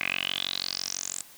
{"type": "tone with band-pass filter sweep", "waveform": "10% pulse", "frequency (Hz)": 46, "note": "F#1", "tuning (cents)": -9, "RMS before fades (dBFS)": -32, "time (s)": [0.01, 1.22], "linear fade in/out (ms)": 0, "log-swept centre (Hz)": [2300, 7900], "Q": 7.5, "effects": ["white hiss -51 dBFS RMS until 1.37 s"]}